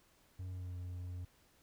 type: tone with pitch glide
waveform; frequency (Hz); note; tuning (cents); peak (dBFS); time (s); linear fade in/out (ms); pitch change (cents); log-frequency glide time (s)
triangle; 92 to 89.54; F#2 to F2; -9 to +44; -39; 0.39-1.25; 5; -47; 0.5-0.75
effects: pink hiss -69 dBFS RMS until 1.62 s